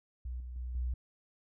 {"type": "tone with level steps", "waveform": "sine", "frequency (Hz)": 61.74, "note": "B1", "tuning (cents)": 0, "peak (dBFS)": [-36, -40, -36, -31], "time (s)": [0.25, 0.94], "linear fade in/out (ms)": 5, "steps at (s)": [0.4, 0.56, 0.75], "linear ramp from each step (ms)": 2, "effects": []}